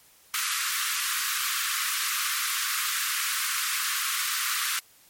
pink high-pass noise, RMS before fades -28 dBFS, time 0.34-4.79 s, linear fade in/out 0 ms, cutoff 1100 Hz, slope 96 dB/octave, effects white hiss -57 dBFS RMS until 5.09 s + MP3 64 kbps

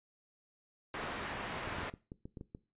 white low-pass noise, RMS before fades -41 dBFS, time 0.94-1.9 s, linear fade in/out 2 ms, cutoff 1800 Hz, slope 12 dB/octave
clicks, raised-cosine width 3 ms, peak -32 dBFS, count 10, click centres 1.674 / 1.725 / 1.785 / 1.833 / 1.939 / 2.119 / 2.255 / 2.372 / 2.411 / 2.549 s
effects noise-tail reverb RT60 0.3 s tail -19 dB re dry + resampled to 8000 Hz

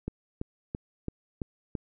click train, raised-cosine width 3 ms, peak -19 dBFS, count 6, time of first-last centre 0.08-1.752 s, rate 2.99 Hz, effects none

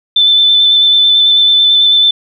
sine tone with vibrato, 3526 Hz, A7, 3 cents sharp, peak -5 dBFS, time 0.16-2.11 s, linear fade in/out 5 ms, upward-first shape square, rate 9.1 Hz, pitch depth 12 cents each way, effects none

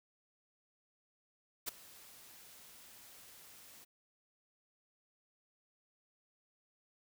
white noise with ADSR envelope, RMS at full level -36 dBFS, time 1.66-3.85 s, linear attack 24 ms, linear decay 10 ms, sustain -21 dB, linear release 16 ms, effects none

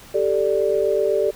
sine chord, G suspended second, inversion none, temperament equal, 392 / 440 / 587.3 Hz, G4 / A4 / D5, 0 / 0 / 0 cents, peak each -21 dBFS, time 0.14-1.31 s, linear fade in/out 10 ms, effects pink hiss -44 dBFS RMS until 1.35 s

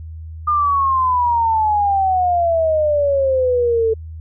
sine exponential sweep, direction down, 1216 to 440 Hz, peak -13 dBFS, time 0.47-3.94 s, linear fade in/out 10 ms, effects added 80 Hz sine -29 dBFS peak until 4.2 s

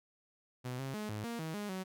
sawtooth tone with pitch steps, 125.7 / 134.5 / 212 / 106 / 233.9 / 159.8 / 206.7 / 187.5 Hz, B2 / C3 / G#3 / G#2 / A#3 / D#3 / G#3 / F#3, +31 / +48 / +36 / +36 / +6 / +47 / -8 / +23 cents, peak -34 dBFS, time 0.64-1.84 s, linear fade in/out 20 ms, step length 150 ms, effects none

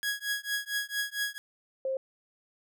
sawtooth tone with tremolo, 1661.2 Hz, G#6, in tune, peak -23 dBFS, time 0.03-1.38 s, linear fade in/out 0 ms, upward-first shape triangle, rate 4.4 Hz, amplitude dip 100%
sine tone, 530 Hz, C5, 22 cents sharp, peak -28 dBFS, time 1.85-1.97 s, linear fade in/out 2 ms
effects none

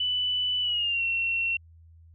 sine tone with pitch glide, 2984 to 2721 Hz, F#7 to F7, +14 to -46 cents, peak -24 dBFS, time 0-1.57 s, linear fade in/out 5 ms, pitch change -160 cents, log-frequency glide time 0.61-1.03 s, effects added 82 Hz sine -50 dBFS peak until 2.14 s

